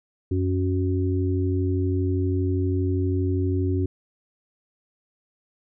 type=harmonic tone; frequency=92.5 Hz; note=F#2; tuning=in tune; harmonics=1 / 3 / 4; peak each=-22 / -27 / -28 dBFS; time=0.31-3.86 s; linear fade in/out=5 ms; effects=none